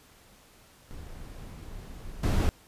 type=noise with level steps; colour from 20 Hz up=brown; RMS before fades=-42 / -23 dBFS; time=0.91-2.49 s; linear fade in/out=0 ms; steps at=2.23 s; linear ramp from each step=5 ms; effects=pink hiss -57 dBFS RMS until 2.67 s + resampled to 32000 Hz